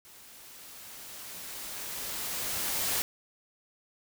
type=noise with level ramp; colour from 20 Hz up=white; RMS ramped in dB=-53 to -29 dBFS; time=0.05-3.02 s; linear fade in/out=0 ms; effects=none